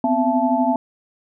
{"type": "tone cluster", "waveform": "sine", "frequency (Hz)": [248.1, 260.3, 673, 872], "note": ["B3", "C4", "E5", "A5"], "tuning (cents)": [8, -9, 36, -16], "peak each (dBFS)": -21, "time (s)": [0.04, 0.76], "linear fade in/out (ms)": 2, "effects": []}